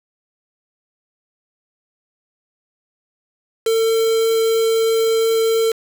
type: tone with quantisation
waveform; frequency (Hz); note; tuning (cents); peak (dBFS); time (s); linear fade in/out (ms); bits
triangle; 450.5; A4; +41; -12; 3.66-5.72; 5; 4
effects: none